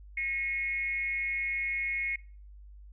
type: tone with frequency modulation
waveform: sine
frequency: 2174 Hz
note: C#7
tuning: 34 cents flat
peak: -29 dBFS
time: 0.17-2.16 s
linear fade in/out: 5 ms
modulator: 285 Hz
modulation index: 0.48
effects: noise-tail reverb RT60 0.4 s tail -21 dB re dry + added 50 Hz sine -47 dBFS peak until 2.92 s